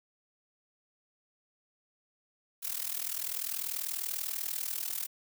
blue noise with amplitude modulation, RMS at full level -32 dBFS, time 2.62-5.07 s, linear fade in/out 20 ms, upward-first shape sine, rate 40.3 Hz, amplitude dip 85%, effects none

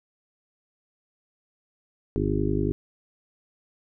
harmonic tone, 50.8 Hz, G#1, 38 cents flat, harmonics 1 / 2 / 3 / 5 / 6 / 7 / 8, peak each -30 / -30 / -30 / -30 / -30 / -30 / -30 dBFS, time 2.16-2.72 s, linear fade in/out 0 ms, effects none

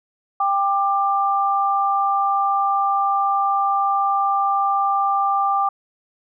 sine tone pair together, 792 / 1186.7 Hz, G5 / D6, +18 / +18 cents, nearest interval perfect fifth, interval 700 cents, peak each -19 dBFS, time 0.4-5.69 s, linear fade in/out 5 ms, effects none

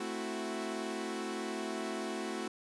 sawtooth chord, F# half-diminished seventh, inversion first, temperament equal, 220 / 261.6 / 329.6 / 370 Hz, A3 / C4 / E4 / F#4, 0 / 0 / 0 / 0 cents, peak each -37 / -40 / -38 / -36 dBFS, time 0-2.48 s, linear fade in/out 5 ms, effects resampled to 24000 Hz

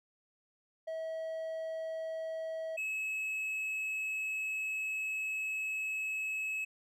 triangle tone pair in turn, 645 / 2580 Hz, E5 / E7, -38 / -38 cents, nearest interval 2 octaves, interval 2400 cents, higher second, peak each -34 / -32 dBFS, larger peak second, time 0.87-2.77 / 2.77-6.65 s, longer second, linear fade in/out 10 ms, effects none

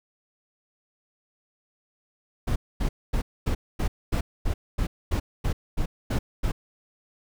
brown noise bursts, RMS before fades -24 dBFS, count 13, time 2.47-6.52 s, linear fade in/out 10 ms, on 90 ms, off 240 ms, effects none

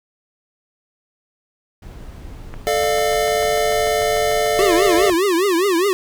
brown noise, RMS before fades -35 dBFS, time 1.82-5.15 s, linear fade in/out 5 ms
click train, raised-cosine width 0.5 ms, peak -19 dBFS, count 17, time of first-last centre 2.54-4.907 s, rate 6.76 Hz
square chord, D minor, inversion second, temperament equal with one note detuned, 440 / 600 / 698.5 Hz, A4 / D5 / F5, 0 / +37 / 0 cents, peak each -21 dBFS, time 2.67-5.1 s, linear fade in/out 0 ms
square tone with vibrato, 367.9 Hz, F#4, 10 cents flat, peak -15 dBFS, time 4.59-5.93 s, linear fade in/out 0 ms, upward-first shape triangle, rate 4.9 Hz, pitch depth 230 cents each way
effects none

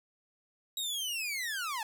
sawtooth linear sweep, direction down, 3843 to 830.6 Hz, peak -30 dBFS, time 0.77-1.83 s, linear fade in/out 2 ms, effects none

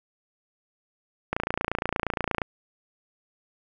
click train, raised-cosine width 0.5 ms, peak -10 dBFS, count 32, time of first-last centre 1.33-2.418 s, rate 28.5 Hz, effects none

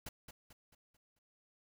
pink noise with echo, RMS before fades -45 dBFS, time 0.06-0.09 s, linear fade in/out 5 ms, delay 220 ms, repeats 5, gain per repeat -7 dB, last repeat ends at 1.19 s, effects none

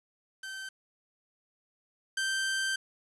sawtooth tone pair in turn, 1548 / 1562.4 Hz, G6 / G6, -22 / -6 cents, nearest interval unison, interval 16 cents, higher second, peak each -35 / -25 dBFS, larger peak second, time 0.43-0.69 / 2.17-2.76 s, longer second, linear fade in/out 5 ms, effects resampled to 24000 Hz + 9-bit

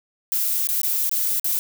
violet noise with dropouts, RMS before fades -22 dBFS, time 0.32-1.59 s, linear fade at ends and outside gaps 0 ms, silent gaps 0.671-0.689 / 0.816-0.833 / 1.094-1.114 / 1.397-1.444 s, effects none

